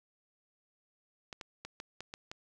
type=clicks; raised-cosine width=0.2 ms; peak=-25 dBFS; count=7; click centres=1.328 / 1.412 / 1.65 / 1.801 / 2.006 / 2.139 / 2.315 s; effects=none